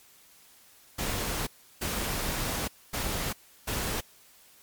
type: noise bursts at uneven times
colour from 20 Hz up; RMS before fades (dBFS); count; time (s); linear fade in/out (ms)
pink; -31; 4; 0.98-1.47 / 1.81-2.68 / 2.93-3.33 / 3.67-4.01; 10
effects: white hiss -57 dBFS RMS until 4.62 s + MP3 96 kbps